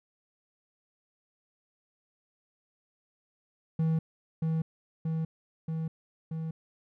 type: tone with echo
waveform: triangle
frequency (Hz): 160.9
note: E3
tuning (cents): -42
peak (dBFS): -22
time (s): 3.79-3.99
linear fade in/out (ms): 5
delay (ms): 630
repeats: 4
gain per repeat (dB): -2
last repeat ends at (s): 6.51
effects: none